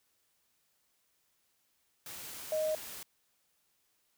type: tone in noise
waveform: sine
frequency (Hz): 622.3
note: D#5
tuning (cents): 0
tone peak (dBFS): -29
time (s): 2.52-2.75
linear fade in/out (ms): 2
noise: white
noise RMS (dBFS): -45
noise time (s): 2.06-3.03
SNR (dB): +13
effects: white hiss -75 dBFS RMS until 4.17 s